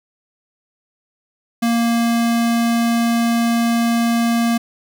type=tone; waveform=square; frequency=233 Hz; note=A#3; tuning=1 cent flat; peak=-15 dBFS; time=1.62-4.58 s; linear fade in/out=10 ms; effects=none